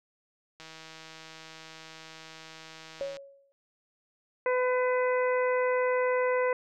click train, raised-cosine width 0.2 ms, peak -29 dBFS, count 412, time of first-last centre 0.6-3.169 s, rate 160 Hz
sine tone with exponential decay, 554.4 Hz, C#5, in tune, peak -28 dBFS, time 3.01-3.52 s, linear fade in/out 0 ms, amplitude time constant 110 ms
harmonic tone, 503 Hz, B4, 32 cents sharp, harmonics 1 / 2 / 3 / 4 / 5, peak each -25 / -32 / -37 / -35 / -44 dBFS, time 4.46-6.53 s, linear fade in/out 2 ms
effects none

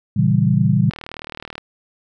sine chord, A# diminished seventh, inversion none, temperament equal, 116.54 / 138.59 / 164.81 / 196 Hz, A#2 / C#3 / E3 / G3, 0 / 0 / 0 / 0 cents, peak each -18 dBFS, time 0.16-0.9 s, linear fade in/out 10 ms
click train, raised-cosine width 0.3 ms, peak -15 dBFS, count 27, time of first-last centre 0.91-1.58 s, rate 38.8 Hz
effects none

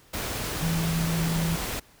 sine tone in noise, 164.81 Hz, E3, in tune, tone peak -24 dBFS, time 0.62-1.56 s, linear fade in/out 10 ms, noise pink, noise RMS -31 dBFS, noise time 0.13-1.8 s, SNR +4 dB, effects pink hiss -56 dBFS RMS until 2 s

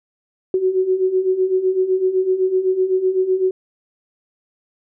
sine beating tone pair, 368.7 / 376.6 Hz, F#4 / F#4, -6 / +31 cents, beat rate 7.9 Hz, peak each -21 / -16 dBFS, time 0.54-3.51 s, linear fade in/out 2 ms, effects none

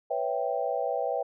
sine chord, C# half-diminished seventh, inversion third, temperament equal, 493.9 / 554.4 / 659.3 / 784 Hz, B4 / C#5 / E5 / G5, 0 / 0 / 0 / 0 cents, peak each -32 dBFS, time 0.1-1.23 s, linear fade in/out 10 ms, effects none

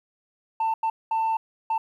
sine tone bursts at uneven times, 893 Hz, A5, 25 cents sharp, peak -19 dBFS, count 4, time 0.6-0.74 / 0.83-0.9 / 1.11-1.37 / 1.7-1.78 s, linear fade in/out 5 ms, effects tanh soft clip ceiling -20 dBFS + 10-bit

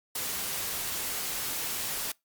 white noise, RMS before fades -33 dBFS, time 0.15-2.12 s, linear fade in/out 5 ms, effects noise-tail reverb RT60 0.2 s tail -25 dB re dry + Opus 48 kbps

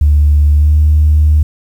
sine tone with pitch glide, 73.7 to 75.9 Hz, D2 to D#2, +7 to -42 cents, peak -4 dBFS, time 0.01-1.43 s, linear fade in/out 5 ms, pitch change +51 cents, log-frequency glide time 0.54-0.76 s, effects tanh soft clip ceiling -1 dBFS + 7-bit

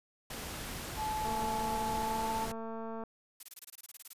pink noise, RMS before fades -41 dBFS, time 0.3-2.52 s, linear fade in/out 5 ms
sine tone with pitch glide, 864 to 884.7 Hz, A5 to A5, -32 to +9 cents, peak -33 dBFS, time 0.96-2.48 s, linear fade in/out 50 ms, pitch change +41 cents, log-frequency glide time 1.95-2.31 s
click train, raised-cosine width 1 ms, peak -29 dBFS, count 403, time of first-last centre 1.25-3.037 s, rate 225 Hz
blue noise bursts, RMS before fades -46 dBFS, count 14, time 3.4-4.133 s, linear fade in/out 5 ms, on 31 ms, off 23 ms
effects resampled to 32000 Hz

